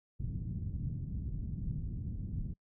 white low-pass noise, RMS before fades -38 dBFS, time 0.19-2.54 s, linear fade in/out 10 ms, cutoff 170 Hz, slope 24 dB/octave, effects noise-tail reverb RT60 0.1 s tail -26 dB re dry

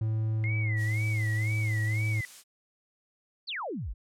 triangle tone with pitch glide, 110 to 108.55 Hz, A2 to A2, 0 to -23 cents, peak -24 dBFS, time 0.01-2.21 s, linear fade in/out 5 ms, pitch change -23 cents, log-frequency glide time 0.36-0.67 s
sine tone with vibrato, 2093 Hz, C7, in tune, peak -33 dBFS, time 0.44-2.25 s, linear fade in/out 0 ms, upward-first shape sine, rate 2 Hz, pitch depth 160 cents each way
blue noise, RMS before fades -44 dBFS, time 0.76-2.44 s, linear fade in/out 50 ms
sine exponential sweep, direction down, 4843 to 37.75 Hz, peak -32 dBFS, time 3.47-3.94 s, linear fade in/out 20 ms
effects low-pass 9000 Hz 12 dB/octave

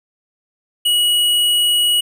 square tone, 2914 Hz, F#7, 27 cents flat, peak -13 dBFS, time 0.85-2.01 s, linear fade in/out 10 ms, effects none

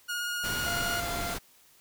sawtooth tone with vibrato, 1434 Hz, F6, 45 cents sharp, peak -27 dBFS, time 0.08-1.01 s, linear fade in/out 20 ms, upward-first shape triangle, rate 16 Hz, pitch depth 14 cents each way
pink noise, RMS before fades -35 dBFS, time 0.43-1.39 s, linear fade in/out 20 ms
25% pulse tone, 693 Hz, F5, 14 cents flat, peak -30 dBFS, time 0.66-1.34 s, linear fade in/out 5 ms
effects white hiss -60 dBFS RMS until 1.8 s

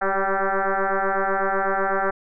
sine tone with frequency modulation, 392 Hz, G4, in tune, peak -19 dBFS, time 0.01-2.11 s, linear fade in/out 10 ms, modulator 194 Hz, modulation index 6.6, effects none

